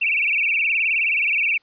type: tone with vibrato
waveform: sine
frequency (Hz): 2489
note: D#7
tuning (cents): 0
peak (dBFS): -17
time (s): 0.01-1.58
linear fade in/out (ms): 10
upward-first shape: sine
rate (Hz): 19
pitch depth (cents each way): 170
effects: white hiss -61 dBFS RMS until 1.62 s + resampled to 11025 Hz